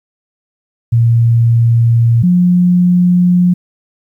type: tone pair in turn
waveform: sine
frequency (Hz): 116.54 / 178.36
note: A#2 / F3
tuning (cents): 0 / +37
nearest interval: perfect fifth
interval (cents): 737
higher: second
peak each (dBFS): -6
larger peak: neither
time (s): 0.92-2.23 / 2.23-3.54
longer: neither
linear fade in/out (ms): 10
effects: 8-bit